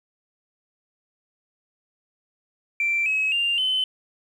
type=tone with pitch steps; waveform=sine; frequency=2349 / 2562 / 2793 / 3046 Hz; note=D7 / E7 / F7 / F#7; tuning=0 / -50 / -1 / +50 cents; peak=-19 dBFS; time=2.8-3.84 s; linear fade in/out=2 ms; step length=260 ms; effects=tanh soft clip ceiling -15 dBFS + 9-bit